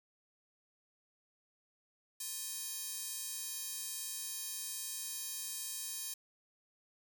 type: tone with high-pass filter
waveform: square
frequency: 352.2 Hz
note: F4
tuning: 15 cents sharp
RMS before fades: -42 dBFS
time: 2.2-6.14 s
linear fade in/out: 5 ms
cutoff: 6800 Hz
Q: 0.92
effects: none